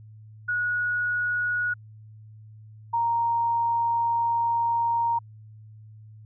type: tone pair in turn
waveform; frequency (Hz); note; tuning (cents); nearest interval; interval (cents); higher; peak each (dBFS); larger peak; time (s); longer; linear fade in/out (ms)
sine; 1457 / 932; F#6 / A#5; -27 / -1; minor sixth; 774; first; -23 / -21; second; 0.48-1.74 / 2.93-5.19; second; 10
effects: added 108 Hz sine -44 dBFS peak until 6.25 s